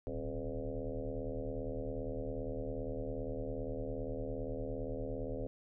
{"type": "tone with frequency modulation", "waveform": "sine", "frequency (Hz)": 266.3, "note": "C4", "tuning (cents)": 31, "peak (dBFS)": -36, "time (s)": [0.07, 5.47], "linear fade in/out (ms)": 0, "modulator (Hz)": 77.5, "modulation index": 4.1, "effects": []}